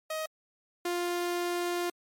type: tone pair in turn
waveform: sawtooth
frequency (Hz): 629 / 350.5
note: D#5 / F4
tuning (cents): +19 / +6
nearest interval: minor seventh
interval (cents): 1013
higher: first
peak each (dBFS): -28 / -25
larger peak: second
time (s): 0.1-0.26 / 0.85-1.9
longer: second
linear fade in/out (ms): 5
effects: MP3 64 kbps